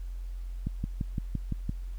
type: click train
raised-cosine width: 5 ms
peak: -18 dBFS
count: 7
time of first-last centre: 0.67-1.694 s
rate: 5.86 Hz
effects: added 44 Hz sine -34 dBFS peak until 1.98 s + pink hiss -62 dBFS RMS until 1.98 s